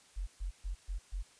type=tone bursts; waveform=sine; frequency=45 Hz; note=F#1; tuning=47 cents flat; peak=-34 dBFS; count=5; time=0.16-1.23 s; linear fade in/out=20 ms; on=110 ms; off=130 ms; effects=white hiss -62 dBFS RMS until 1.39 s + resampled to 22050 Hz